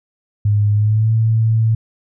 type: tone with pitch glide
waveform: sine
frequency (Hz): 103.83 to 111.93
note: G#2 to A2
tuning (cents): 0 to +30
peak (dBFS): -11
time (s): 0.45-1.75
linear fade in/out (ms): 5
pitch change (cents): +130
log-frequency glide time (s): 0.73-1.13
effects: none